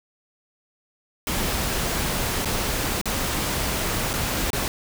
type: noise with dropouts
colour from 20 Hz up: pink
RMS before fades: -25 dBFS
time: 1.27-4.68 s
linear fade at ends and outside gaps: 1 ms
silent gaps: 2.448-2.456 / 3.014-3.056 / 4.132-4.137 / 4.504-4.531 s
effects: none